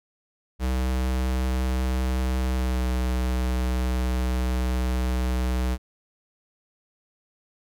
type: tone with pitch glide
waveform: square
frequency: 63.9 to 62.77 Hz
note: C2 to B1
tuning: -40 to +29 cents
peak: -23 dBFS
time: 0.59-5.78 s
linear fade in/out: 50 ms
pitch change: -31 cents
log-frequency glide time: 2.5-2.85 s
effects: none